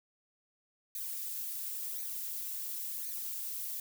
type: noise with flanger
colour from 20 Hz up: violet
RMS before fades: -39 dBFS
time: 0.95-3.8 s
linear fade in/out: 2 ms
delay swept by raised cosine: 0.47 to 5.27 ms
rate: 0.94 Hz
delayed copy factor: +0.8
effects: none